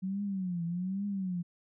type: tone with vibrato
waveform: sine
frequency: 185 Hz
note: F#3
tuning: in tune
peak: -31 dBFS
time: 0.02-1.43 s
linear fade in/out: 20 ms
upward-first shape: triangle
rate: 1.2 Hz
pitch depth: 180 cents each way
effects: none